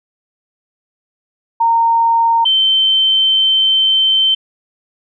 sine tone pair in turn, 921 / 3098 Hz, A#5 / G7, -21 / -21 cents, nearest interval octave + major sixth, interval 2100 cents, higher second, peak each -9 dBFS, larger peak neither, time 1.6-2.45 / 2.45-4.35 s, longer second, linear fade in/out 10 ms, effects none

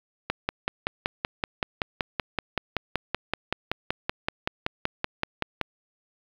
click train, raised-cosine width 0.3 ms, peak -8 dBFS, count 29, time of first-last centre 0.3-5.613 s, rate 5.27 Hz, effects low-pass 4000 Hz 12 dB/octave + 7-bit

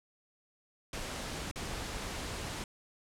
pink noise with dropouts, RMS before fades -39 dBFS, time 0.93-2.64 s, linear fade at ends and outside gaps 2 ms, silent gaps 1.513-1.558 s, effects low-pass 9000 Hz 12 dB/octave

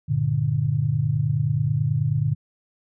sine chord, G minor, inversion none, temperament just, 98 / 117.6 / 147 Hz, G2 / Bb2 / D3, 0 / +16 / +2 cents, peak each -28 / -23 / -22 dBFS, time 0.08-2.35 s, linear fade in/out 20 ms, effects none

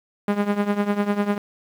sawtooth tone with tremolo, 204.5 Hz, G#3, 26 cents flat, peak -12 dBFS, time 0.28-1.38 s, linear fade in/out 2 ms, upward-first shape triangle, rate 10 Hz, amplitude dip 85%, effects low-pass 2000 Hz 12 dB/octave + 8-bit

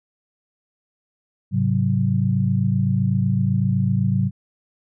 sine tone cluster, 105.9 / 133.8 / 187.4 Hz, G#2 / C3 / F#3, +34 / +39 / +22 cents, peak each -21 dBFS, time 1.51-4.31 s, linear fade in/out 50 ms, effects none

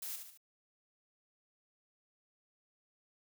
blue noise with echo, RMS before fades -42 dBFS, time 0.02-0.16 s, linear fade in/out 5 ms, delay 72 ms, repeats 3, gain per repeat -6 dB, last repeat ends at 0.376 s, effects none

